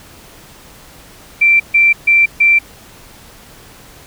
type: tone bursts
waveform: sine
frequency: 2349 Hz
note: D7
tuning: in tune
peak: -6 dBFS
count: 4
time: 1.41-2.59 s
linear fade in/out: 10 ms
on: 190 ms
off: 140 ms
effects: pink hiss -40 dBFS RMS until 4.06 s